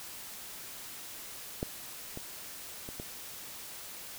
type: clicks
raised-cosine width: 2 ms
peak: -18 / -26 / -29 / -26 dBFS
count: 4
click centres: 1.629 / 2.174 / 2.889 / 2.999 s
effects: white hiss -45 dBFS RMS until 4.18 s